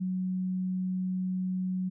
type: tone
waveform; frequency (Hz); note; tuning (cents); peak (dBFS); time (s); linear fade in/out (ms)
sine; 185; F#3; 0; -28; 0-1.9; 20
effects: none